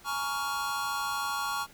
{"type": "chord", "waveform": "square", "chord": "Bb minor seventh", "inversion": "third", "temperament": "just", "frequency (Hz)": [839.1, 932.3, 1118.8, 1398.5], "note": ["Ab5", "Bb5", "Db6", "F6"], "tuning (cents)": [18, 0, 16, 2], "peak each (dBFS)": [-38, -40, -34, -36], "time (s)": [0.04, 1.67], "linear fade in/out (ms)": 50, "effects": ["pink hiss -55 dBFS RMS until 1.73 s"]}